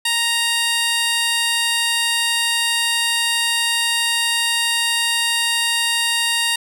15% pulse tone with band-pass filter, 932.3 Hz, A#5, in tune, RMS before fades -19 dBFS, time 0.05-6.56 s, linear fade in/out 5 ms, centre 6700 Hz, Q 0.57, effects none

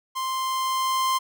45% pulse tone with level ramp, 1046.5 Hz, C6, in tune, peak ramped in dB -26 to -20 dBFS, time 0.15-1.19 s, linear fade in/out 20 ms, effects none

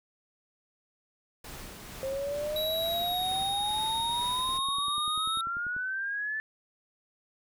pink noise with tremolo, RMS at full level -43 dBFS, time 1.44-4.58 s, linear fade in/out 5 ms, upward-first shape sine, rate 2.2 Hz, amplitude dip 30%
sine exponential sweep, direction up, 530 to 1760 Hz, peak -30 dBFS, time 2.03-6.4 s, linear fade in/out 0 ms
square tone with pitch glide, 3882 to 3732 Hz, B7 to A#7, -31 to +1 cents, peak -31 dBFS, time 2.56-5.41 s, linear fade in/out 2 ms, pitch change -68 cents, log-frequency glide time 2.74-3.33 s
click train, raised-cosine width 3 ms, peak -35 dBFS, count 29, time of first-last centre 3.02-5.765 s, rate 10.2 Hz
effects none

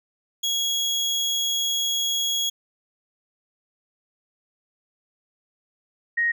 30% pulse / sine tone pair in turn, 3322 / 1873.6 Hz, G#7 / A#6, 0 / +8 cents, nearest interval minor seventh, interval 992 cents, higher first, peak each -19 dBFS, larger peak neither, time 0.43-2.5 / 6.17-6.32 s, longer first, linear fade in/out 10 ms, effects none

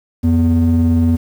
triangle ring-modulated tone, 165.9 Hz, E3, 11 cents sharp, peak -4 dBFS, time 0.23-1.17 s, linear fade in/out 20 ms, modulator 78.6 Hz, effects tanh soft clip ceiling -3 dBFS + 7-bit

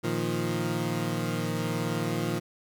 20% pulse chord, Bb suspended fourth, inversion none, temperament equal, 116.54 / 155.56 / 174.61 Hz, Bb2 / Eb3 / F3, 0 / 0 / 0 cents, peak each -27 dBFS, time 0.03-2.4 s, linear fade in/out 20 ms, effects none

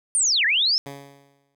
sine linear two-way sweep, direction down then up, 9397 to 1633 to 5410 Hz, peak -17 dBFS, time 0.15-0.78 s, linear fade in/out 0 ms, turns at 0.45 s
10% pulse tone with exponential decay, 140 Hz, C#3, 18 cents sharp, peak -24 dBFS, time 0.86-1.55 s, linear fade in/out 2 ms, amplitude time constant 150 ms
effects none

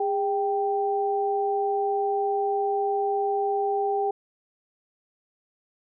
sine tone pair together, 407.2 / 784 Hz, G#4 / G5, -34 / 0 cents, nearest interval major seventh, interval 1134 cents, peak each -25 dBFS, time 0-4.11 s, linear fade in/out 5 ms, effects none

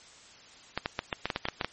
clicks, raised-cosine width 0.3 ms, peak -12 dBFS, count 11, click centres 0.776 / 0.859 / 0.991 / 1.128 / 1.256 / 1.302 / 1.361 / 1.454 / 1.486 / 1.612 / 1.646 s, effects white hiss -53 dBFS RMS until 1.72 s + MP3 32 kbps

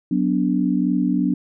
sine chord, B minor, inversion second, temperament equal with one note detuned, 185 / 246.9 / 290.3 Hz, F#3 / B3 / D4, 0 / 0 / -20 cents, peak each -21 dBFS, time 0.11-1.34 s, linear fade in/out 5 ms, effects none

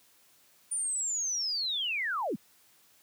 sine linear sweep, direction down, 9397 to 147.3 Hz, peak -29 dBFS, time 0.71-2.36 s, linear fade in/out 10 ms, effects white hiss -63 dBFS RMS until 3.02 s + high-pass 80 Hz 12 dB/octave

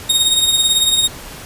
sawtooth tone with tremolo, 3729 Hz, A#7, in tune, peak -6 dBFS, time 0.09-1.08 s, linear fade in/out 10 ms, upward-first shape triangle, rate 18 Hz, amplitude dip 60%, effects pink hiss -33 dBFS RMS until 1.45 s + resampled to 32000 Hz

